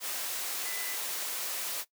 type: tone in noise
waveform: sine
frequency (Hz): 2002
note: B6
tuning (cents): +23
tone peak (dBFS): -41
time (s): 0.63-0.98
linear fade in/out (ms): 50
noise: white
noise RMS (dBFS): -35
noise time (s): 0-1.85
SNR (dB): -9
effects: noise-tail reverb RT60 0.1 s tail -18 dB re dry + high-pass 400 Hz 12 dB/octave